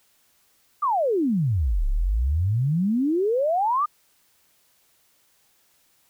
sine exponential two-way sweep, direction down then up, 1244.5 to 32.41 to 1244.5 Hz, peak -19 dBFS, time 0.82-3.86 s, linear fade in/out 10 ms, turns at 1.87 s, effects white hiss -63 dBFS RMS until 6.09 s

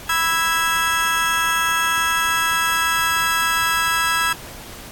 30% pulse chord, E major, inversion second, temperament just, 988.9 / 1318.5 / 1648.1 Hz, B5 / E6 / G#6, +2 / 0 / -14 cents, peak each -22 / -18 / -18 dBFS, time 0.09-4.33 s, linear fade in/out 5 ms, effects pink hiss -37 dBFS RMS until 4.91 s + AAC 64 kbps

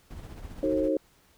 brown noise with tremolo, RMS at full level -40 dBFS, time 0.1-0.89 s, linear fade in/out 10 ms, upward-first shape sine, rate 15 Hz, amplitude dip 45%
sine chord, D# diminished seventh, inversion none, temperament just, 311.1 / 373.4 / 448 / 537.6 Hz, D#4 / F#4 / A4 / C5, 0 / +16 / +31 / +47 cents, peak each -27 / -32 / -32 / -27 dBFS, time 0.63-0.97 s, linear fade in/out 2 ms
effects pink hiss -62 dBFS RMS until 1.37 s

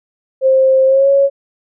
sine tone with pitch glide, 528 to 553.9 Hz, C5 to C#5, +16 to -1 cents, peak -7 dBFS, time 0.41-1.3 s, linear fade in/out 50 ms, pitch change +83 cents, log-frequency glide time 0.86-1.09 s, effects none

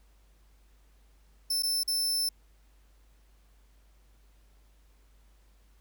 sawtooth tone with dropouts, 5300 Hz, E8, 9 cents sharp, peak -24 dBFS, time 1.5-2.29 s, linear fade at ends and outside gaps 5 ms, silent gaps 1.624-1.632 / 1.834-1.877 s, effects added 50 Hz sine -58 dBFS peak until 5.8 s + pink hiss -69 dBFS RMS until 5.8 s

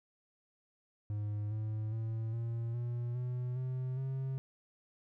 triangle tone with pitch steps, 104.5 / 108.19 / 112 / 115.95 / 120.04 / 124.27 / 128.65 / 133.19 Hz, G#2 / A2 / A2 / A#2 / B2 / B2 / C3 / C3, +11 / -29 / +31 / -9 / -49 / +11 / -29 / +31 cents, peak -32 dBFS, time 1.1-4.38 s, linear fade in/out 0 ms, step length 410 ms, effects none

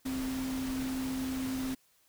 sine tone in noise, 261.6 Hz, C4, in tune, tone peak -32 dBFS, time 0.05-1.75 s, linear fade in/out 10 ms, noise pink, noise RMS -42 dBFS, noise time 0.05-1.75 s, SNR +7 dB, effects white hiss -68 dBFS RMS until 2.08 s

